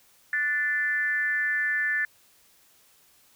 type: tone with frequency modulation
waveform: sine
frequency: 1760 Hz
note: A6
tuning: in tune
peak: -23 dBFS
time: 0.33-2.05 s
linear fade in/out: 2 ms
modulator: 288 Hz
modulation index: 0.61
effects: white hiss -60 dBFS RMS until 3.35 s